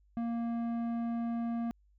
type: tone with low-pass filter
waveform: square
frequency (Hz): 233.1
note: A#3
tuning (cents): 0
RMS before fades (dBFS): -34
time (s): 0.17-1.71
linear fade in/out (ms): 0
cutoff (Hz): 910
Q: 0.6
effects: added 50 Hz sine -63 dBFS peak until 1.98 s